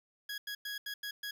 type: tone bursts at uneven times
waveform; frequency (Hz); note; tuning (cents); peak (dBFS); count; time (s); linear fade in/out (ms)
20% pulse; 1661.2; G#6; 0; -33; 6; 0.29-0.38 / 0.47-0.55 / 0.65-0.78 / 0.86-0.94 / 1.03-1.11 / 1.23-1.31; 5
effects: none